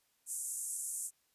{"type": "band-pass noise", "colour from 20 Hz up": "pink", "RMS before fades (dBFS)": -40, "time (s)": [0.26, 1.11], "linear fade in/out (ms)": 50, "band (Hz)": [7300, 11000], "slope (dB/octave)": 48, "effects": ["white hiss -75 dBFS RMS until 1.34 s", "resampled to 32000 Hz"]}